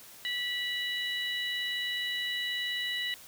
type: harmonic tone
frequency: 979 Hz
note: B5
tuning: 15 cents flat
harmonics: 2 / 3 / 4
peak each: -34 / -35 / -36 dBFS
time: 0.25-3.14 s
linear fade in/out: 0 ms
effects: white hiss -51 dBFS RMS until 3.27 s